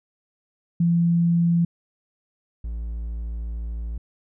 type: tone pair in turn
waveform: sine / triangle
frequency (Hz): 170.1 / 56.76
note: F3 / A#1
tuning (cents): -45 / -45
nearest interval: octave + perfect fifth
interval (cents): 1900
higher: first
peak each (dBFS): -16 / -25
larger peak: first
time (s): 0.8-1.65 / 2.64-3.98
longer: second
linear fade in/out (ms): 5
effects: none